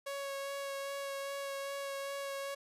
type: tone with vibrato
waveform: sawtooth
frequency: 554.4 Hz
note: C#5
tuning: in tune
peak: -34 dBFS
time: 0.06-2.55 s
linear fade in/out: 10 ms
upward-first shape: sine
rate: 2.5 Hz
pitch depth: 12 cents each way
effects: resampled to 32000 Hz